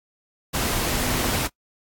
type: tone in noise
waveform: sine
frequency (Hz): 250.4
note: B3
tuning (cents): +24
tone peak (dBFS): -31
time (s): 0.89-1.31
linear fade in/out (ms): 20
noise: pink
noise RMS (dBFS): -24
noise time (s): 0.53-1.48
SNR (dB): -10
effects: noise-tail reverb RT60 0.1 s tail -22 dB re dry + AAC 64 kbps